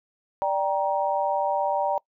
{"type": "chord", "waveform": "sine", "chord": "G minor", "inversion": "second", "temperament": "just", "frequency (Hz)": [588, 784, 940.8], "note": ["D5", "G5", "Bb5"], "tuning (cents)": [2, 0, 16], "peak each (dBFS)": -26, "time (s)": [0.42, 1.98], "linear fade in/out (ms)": 0, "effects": ["noise-tail reverb RT60 0.1 s tail -24 dB re dry"]}